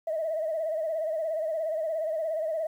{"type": "tone with vibrato", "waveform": "sine", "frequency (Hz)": 636, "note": "D#5", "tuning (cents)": 38, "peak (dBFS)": -26, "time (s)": [0.07, 2.67], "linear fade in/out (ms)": 5, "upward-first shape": "sine", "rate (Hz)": 17, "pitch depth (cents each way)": 76, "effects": ["tanh soft clip ceiling -22 dBFS", "10-bit"]}